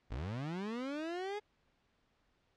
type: linear sweep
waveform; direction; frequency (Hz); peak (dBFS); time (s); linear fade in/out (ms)
30% pulse; up; 46.25 to 424.7; -35; 0.1-1.4; 20
effects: pink hiss -75 dBFS RMS until 2.56 s + low-pass 4000 Hz 12 dB/octave